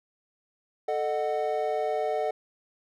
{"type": "chord", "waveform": "triangle", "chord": "D# diminished", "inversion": "second", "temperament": "equal with one note detuned", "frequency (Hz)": [440, 611.9, 740], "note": ["A4", "D#5", "F#5"], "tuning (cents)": [0, -29, 0], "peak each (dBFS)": -28, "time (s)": [0.88, 2.31], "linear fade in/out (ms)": 5, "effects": []}